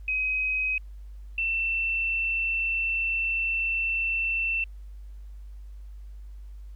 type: tone pair in turn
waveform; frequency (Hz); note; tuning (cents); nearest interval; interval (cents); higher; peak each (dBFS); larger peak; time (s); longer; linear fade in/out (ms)
sine; 2528 / 2683; D#7 / E7; +27 / +30; minor second; 103; second; -24; neither; 0.08-0.78 / 1.38-4.64; second; 2
effects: added 50 Hz sine -39 dBFS peak until 6.75 s + pink hiss -68 dBFS RMS until 6.75 s